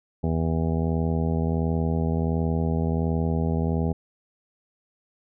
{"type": "harmonic tone", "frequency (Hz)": 81.4, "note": "E2", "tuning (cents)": -21, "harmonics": [1, 2, 3, 4, 5, 6, 7, 8, 9, 10], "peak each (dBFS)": [-26, -25, -29, -40, -33, -35, -46, -38, -43, -39], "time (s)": [0.23, 3.93], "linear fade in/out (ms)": 10, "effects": []}